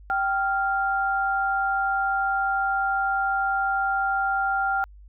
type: tone pair together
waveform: sine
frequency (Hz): 780 / 1394.2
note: G5 / F6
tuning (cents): -9 / -3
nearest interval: minor seventh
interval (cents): 1006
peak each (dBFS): -24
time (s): 0.1-4.84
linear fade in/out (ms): 0
effects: added 50 Hz sine -44 dBFS peak until 5.08 s